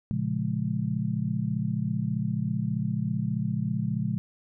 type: chord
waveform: sine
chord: Bb minor seventh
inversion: none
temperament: just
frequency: 116.54 / 139.85 / 174.81 / 209.8 Hz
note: Bb2 / Db3 / F3 / Ab3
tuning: 0 / +16 / +2 / +18 cents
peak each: -31 dBFS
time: 0.11-4.18 s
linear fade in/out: 0 ms
effects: none